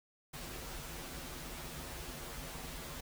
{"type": "noise with comb filter", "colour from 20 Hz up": "pink", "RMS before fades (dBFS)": -45, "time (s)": [0.33, 3.01], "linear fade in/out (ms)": 10, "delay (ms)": 9.9, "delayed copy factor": -0.85, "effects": []}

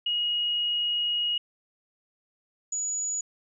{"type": "tone pair in turn", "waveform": "sine", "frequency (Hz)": [2888, 6869], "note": ["F#7", "A8"], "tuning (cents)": [-43, -43], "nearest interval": "octave + minor third", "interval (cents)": 1500, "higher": "second", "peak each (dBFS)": [-24, -27], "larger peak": "first", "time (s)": [[0.06, 1.38], [2.72, 3.21]], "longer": "first", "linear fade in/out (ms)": 5, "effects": []}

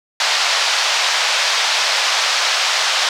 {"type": "band-pass noise", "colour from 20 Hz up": "white", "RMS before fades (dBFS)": -17, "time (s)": [0.2, 3.09], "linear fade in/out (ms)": 2, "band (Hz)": [630, 5400], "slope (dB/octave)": 24, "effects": []}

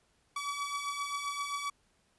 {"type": "beating tone pair", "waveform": "sawtooth", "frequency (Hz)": [1137, 1144.6], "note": ["C#6", "D6"], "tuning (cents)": [44, -45], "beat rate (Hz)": 7.6, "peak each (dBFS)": [-36, -32], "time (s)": [0.36, 1.7], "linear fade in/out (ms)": 5, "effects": ["pink hiss -71 dBFS RMS until 2.18 s", "resampled to 24000 Hz"]}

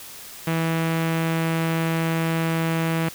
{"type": "tone with low-pass filter", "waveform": "sawtooth", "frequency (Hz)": 163.6, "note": "E3", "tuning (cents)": -13, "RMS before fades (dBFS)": -23, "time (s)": [0.47, 3.09], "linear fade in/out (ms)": 5, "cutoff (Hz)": 2600, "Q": 1.5, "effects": ["white hiss -40 dBFS RMS until 3.14 s"]}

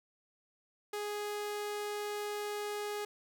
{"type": "tone", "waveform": "sawtooth", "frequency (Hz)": 415.3, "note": "G#4", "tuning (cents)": 0, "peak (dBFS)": -32, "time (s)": [0.93, 3.05], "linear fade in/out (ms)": 5, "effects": []}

